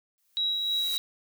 blue noise with exponential growth, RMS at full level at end -34 dBFS, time 0.18-0.97 s, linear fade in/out 0 ms, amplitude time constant 170 ms
sine tone with tremolo, 3867 Hz, B7, 37 cents flat, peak -24 dBFS, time 0.37-0.98 s, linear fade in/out 0 ms, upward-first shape sine, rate 3.2 Hz, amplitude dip 30%
effects none

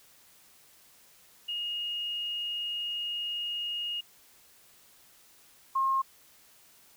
sine tone pair in turn, 2860 / 1071.3 Hz, F7 / C6, +41 / +41 cents, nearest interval octave + perfect fourth, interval 1700 cents, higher first, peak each -31 / -24 dBFS, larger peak second, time 1.48-4.01 / 5.75-6.02 s, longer first, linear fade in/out 10 ms, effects white hiss -59 dBFS RMS until 6.96 s

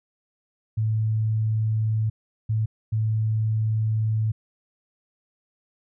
sine tone bursts at uneven times, 109.6 Hz, A2, 6 cents flat, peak -20 dBFS, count 3, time 0.77-2.1 / 2.49-2.66 / 2.92-4.32 s, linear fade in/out 10 ms, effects none

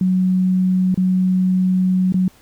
sine tone with dropouts, 185 Hz, F#3, in tune, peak -13 dBFS, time 0.01-2.28 s, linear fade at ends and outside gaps 2 ms, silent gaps 0.944-0.975 / 2.123-2.142 s, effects pink hiss -51 dBFS RMS until 2.41 s

